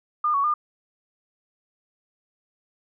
sine tone with pitch steps, 1211 / 1118 / 1208 Hz, D#6 / C#6 / D6, -47 / +14 / +48 cents, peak -19 dBFS, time 0.24-0.54 s, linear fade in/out 5 ms, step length 100 ms, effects none

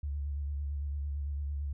sine tone with vibrato, 71.6 Hz, D2, 43 cents flat, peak -32 dBFS, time 0.03-1.73 s, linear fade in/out 5 ms, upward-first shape square, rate 8.9 Hz, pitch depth 35 cents each way, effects none

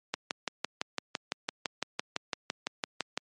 click train, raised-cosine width 0.2 ms, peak -12 dBFS, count 19, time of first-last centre 0.14-3.175 s, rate 5.93 Hz, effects high-pass 200 Hz 12 dB/octave + MP3 48 kbps

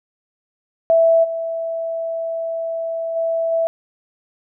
sine tone with level steps, 659.3 Hz, E5, in tune, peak -10 / -21 / -17 / -15 dBFS, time 0.9-3.67 s, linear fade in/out 0 ms, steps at 1.23 / 3.15 / 3.51 s, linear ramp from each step 20 ms, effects none

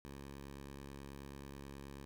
10% pulse tone, 69.3 Hz, C#2, in tune, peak -40 dBFS, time 0.05-2.05 s, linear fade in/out 0 ms, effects none

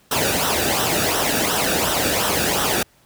pink noise with flanger, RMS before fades -20 dBFS, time 0.11-2.83 s, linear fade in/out 5 ms, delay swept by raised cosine 0.43 to 0.98 ms, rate 2.8 Hz, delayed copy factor -0.65, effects pink hiss -56 dBFS RMS until 3.05 s + high-pass 60 Hz 12 dB/octave

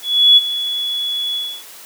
sine tone with ADSR envelope, 3392 Hz, G#7, 36 cents sharp, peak -4 dBFS, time 0.02-1.64 s, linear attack 350 ms, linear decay 28 ms, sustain -14 dB, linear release 280 ms, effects white hiss -38 dBFS RMS until 1.85 s + high-pass 300 Hz 12 dB/octave

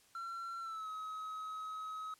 triangle tone with pitch glide, 1359 to 1275.3 Hz, F6 to D#6, -48 to +42 cents, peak -39 dBFS, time 0.15-2.14 s, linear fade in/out 2 ms, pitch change -110 cents, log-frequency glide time 0.6-0.89 s, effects white hiss -67 dBFS RMS until 2.19 s + low-pass 11000 Hz 12 dB/octave

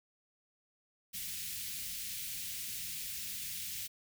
white band-stop noise, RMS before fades -41 dBFS, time 1.13-3.88 s, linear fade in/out 20 ms, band 200 to 2100 Hz, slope 24 dB/octave, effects none

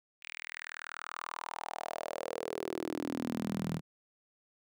sawtooth tone with high-pass filter sweep, 40.32 Hz, E1, 38 cents flat, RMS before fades -39 dBFS, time 0.21-3.81 s, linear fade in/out 50 ms, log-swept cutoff 2500 to 160 Hz, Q 4.3, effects none

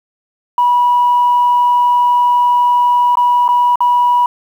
sine tone with dropouts, 974 Hz, B5, 24 cents flat, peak -7 dBFS, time 0.58-4.26 s, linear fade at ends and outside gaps 2 ms, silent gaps 3.155-3.171 / 3.48-3.488 / 3.757-3.805 s, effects tanh soft clip ceiling -4 dBFS + 7-bit

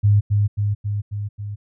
sine tone with echo, 103 Hz, G#2, 14 cents flat, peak -11 dBFS, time 0.03-0.21 s, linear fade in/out 20 ms, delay 270 ms, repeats 5, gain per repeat -3 dB, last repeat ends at 1.56 s, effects none

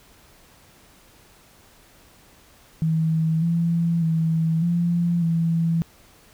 sine tone with pitch steps, 160.5 / 168.3 / 162.1 / 172 / 165.6 Hz, E3 / E3 / E3 / F3 / E3, -46 / +36 / -29 / -26 / +8 cents, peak -18 dBFS, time 2.82-5.82 s, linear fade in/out 0 ms, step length 600 ms, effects pink hiss -53 dBFS RMS until 6.33 s

